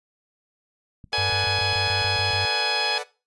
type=click; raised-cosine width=5 ms; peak=-31 dBFS; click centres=1.042 s
type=chord; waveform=sawtooth; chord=B minor seventh; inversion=third; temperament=equal; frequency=440 / 493.9 / 587.3 / 740 Hz; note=A4 / B4 / D5 / F#5; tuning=0 / 0 / 0 / 0 cents; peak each=-31 dBFS; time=1.12-3.04 s; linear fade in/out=20 ms
type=harmonic tone; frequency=838 Hz; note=G#5; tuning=15 cents sharp; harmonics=1 / 2 / 3 / 4 / 5 / 6; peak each=-29 / -29 / -29 / -29 / -29 / -29 dBFS; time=1.13-2.98 s; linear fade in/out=0 ms
type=tone bursts; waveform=sine; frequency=96.9 Hz; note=G2; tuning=20 cents flat; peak=-28 dBFS; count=9; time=1.18-2.452 s; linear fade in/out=0 ms; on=120 ms; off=24 ms
effects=noise-tail reverb RT60 0.3 s tail -19 dB re dry + resampled to 24000 Hz